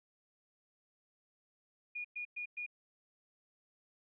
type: tone bursts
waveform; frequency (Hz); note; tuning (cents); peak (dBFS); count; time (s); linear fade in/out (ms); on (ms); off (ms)
sine; 2441; D#7; -34; -38; 4; 1.95-2.664; 10; 96; 110
effects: none